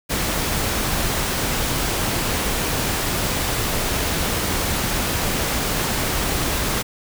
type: noise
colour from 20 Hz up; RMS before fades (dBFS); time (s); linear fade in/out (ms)
pink; -22; 0.09-6.83; 20
effects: none